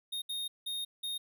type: tone bursts at uneven times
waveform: square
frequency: 3700 Hz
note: A#7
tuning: 14 cents flat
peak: -35 dBFS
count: 4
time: 0.12-0.22 / 0.29-0.48 / 0.66-0.85 / 1.03-1.18 s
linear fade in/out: 10 ms
effects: none